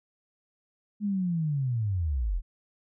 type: linear sweep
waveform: sine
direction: down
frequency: 211.6 to 35.33 Hz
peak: -25 dBFS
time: 1-2.42 s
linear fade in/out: 50 ms
effects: none